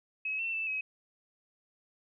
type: tone with pitch steps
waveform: sine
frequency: 2563 / 2694 / 2646 / 2549 Hz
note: E7 / E7 / E7 / D#7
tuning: -49 / +37 / +6 / +41 cents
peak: -31 dBFS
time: 0.25-0.81 s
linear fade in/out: 5 ms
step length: 140 ms
effects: none